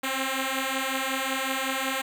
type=beating tone pair; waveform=5% pulse; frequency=262.6 / 268 Hz; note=C4 / C4; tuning=+6 / +42 cents; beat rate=5.4 Hz; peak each=-19 / -17 dBFS; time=0.03-2.02 s; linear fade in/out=10 ms; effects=none